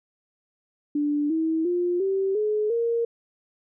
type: tone with pitch steps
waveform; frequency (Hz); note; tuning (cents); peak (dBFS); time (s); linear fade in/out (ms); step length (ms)
sine; 293.3 / 321.7 / 352.8 / 387 / 424.5 / 465.6; D4 / E4 / F4 / G4 / G#4 / A#4; -2 / -42 / +18 / -22 / +38 / -2; -21; 0.95-3.05; 5; 350
effects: none